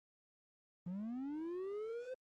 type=linear sweep; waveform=triangle; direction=up; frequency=168.7 to 519 Hz; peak=-38 dBFS; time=0.86-2.14 s; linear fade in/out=5 ms; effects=Opus 24 kbps